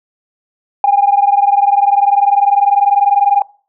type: tone pair together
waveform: sine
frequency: 798.9 / 819 Hz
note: G5 / G#5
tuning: +33 / -24 cents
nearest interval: unison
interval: 43 cents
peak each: -10 dBFS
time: 0.84-3.42 s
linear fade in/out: 2 ms
effects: noise-tail reverb RT60 0.4 s tail -24 dB re dry + tanh soft clip ceiling -1 dBFS